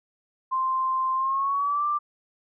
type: tone with pitch glide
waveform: sine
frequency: 1046 to 1180.9 Hz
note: C6 to D6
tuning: -1 to +9 cents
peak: -22 dBFS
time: 0.51-1.99 s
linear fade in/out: 20 ms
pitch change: +210 cents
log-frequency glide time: 1.15-1.86 s
effects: none